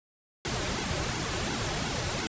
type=noise with flanger; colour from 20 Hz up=pink; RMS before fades=-31 dBFS; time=0.45-2.27 s; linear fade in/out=0 ms; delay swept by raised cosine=1.6 to 4.4 ms; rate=2.8 Hz; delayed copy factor=-0.8; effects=resampled to 16000 Hz